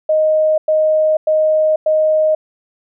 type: tone bursts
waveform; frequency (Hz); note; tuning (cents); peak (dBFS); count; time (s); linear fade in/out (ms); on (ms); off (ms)
sine; 622.3; D#5; 0; -10; 4; 0.09-2.35; 5; 490; 100
effects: none